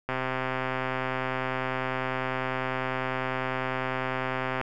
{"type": "click train", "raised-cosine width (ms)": 0.5, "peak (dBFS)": -14, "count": 589, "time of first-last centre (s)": [0.09, 4.613], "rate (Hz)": 130, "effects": []}